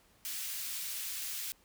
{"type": "high-pass noise", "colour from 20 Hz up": "white", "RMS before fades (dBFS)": -39, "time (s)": [0.25, 1.52], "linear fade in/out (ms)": 0, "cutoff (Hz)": 2100, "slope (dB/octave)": 12, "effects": ["pink hiss -66 dBFS RMS until 1.64 s"]}